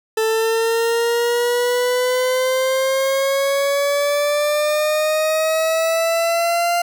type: exponential sweep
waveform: 40% pulse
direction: up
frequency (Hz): 440 to 697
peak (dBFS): -15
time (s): 0.17-6.82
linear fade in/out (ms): 5
effects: none